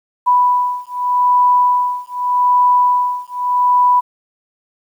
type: beating tone pair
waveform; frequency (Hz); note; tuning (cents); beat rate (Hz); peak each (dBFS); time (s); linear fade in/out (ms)
sine; 987.8 / 988.63; B5 / B5; 0 / +2; 0.83; -14; 0.26-4.01; 20
effects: 8-bit